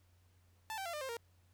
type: tone with pitch steps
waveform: sawtooth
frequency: 880 / 775 / 682.5 / 601.1 / 529.3 / 466.2 Hz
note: A5 / G5 / F5 / D5 / C5 / A#4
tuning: 0 / -20 / -40 / +40 / +20 / 0 cents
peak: -36 dBFS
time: 0.7-1.168 s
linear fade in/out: 0 ms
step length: 78 ms
effects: added 89 Hz sine -66 dBFS peak until 1.53 s + pink hiss -75 dBFS RMS until 1.53 s

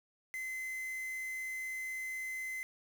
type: tone with quantisation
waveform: triangle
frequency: 2052 Hz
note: C7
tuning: 34 cents flat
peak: -36 dBFS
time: 0.34-2.63 s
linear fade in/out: 0 ms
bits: 8
effects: none

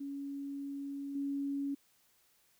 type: tone with level steps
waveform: sine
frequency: 279.7 Hz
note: C#4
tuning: 16 cents sharp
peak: -38 / -33 dBFS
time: 0-1.75 s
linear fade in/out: 10 ms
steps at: 1.15 s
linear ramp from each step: 5 ms
effects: white hiss -70 dBFS RMS until 2.59 s

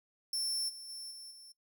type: tone with level steps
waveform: sawtooth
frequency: 5380 Hz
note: E8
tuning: 34 cents sharp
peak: -30 / -43 / -40 / -44 / -49 dBFS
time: 0.33-1.52 s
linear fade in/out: 2 ms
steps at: 0.68 / 0.88 / 1.1 / 1.3 s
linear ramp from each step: 20 ms
effects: noise-tail reverb RT60 0.1 s tail -20 dB re dry

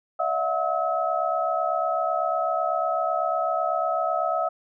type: tone cluster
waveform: sine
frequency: 589 / 659 / 727 / 1287 Hz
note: D5 / E5 / F#5 / E6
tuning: +5 / -1 / -31 / -42 cents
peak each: -32 / -26 / -27 / -27 dBFS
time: 0.19-4.49 s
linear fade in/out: 10 ms
effects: none

